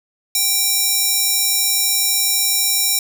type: tone with high-pass filter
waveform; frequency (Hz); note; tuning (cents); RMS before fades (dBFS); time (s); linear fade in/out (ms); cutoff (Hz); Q
square; 784; G5; 0; -17; 0.35-2.99; 2; 6100; 0.83
effects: none